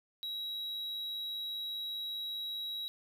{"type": "tone", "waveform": "triangle", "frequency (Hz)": 3865, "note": "B7", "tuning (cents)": -38, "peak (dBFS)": -35, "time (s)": [0.23, 2.88], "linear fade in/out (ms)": 0, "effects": []}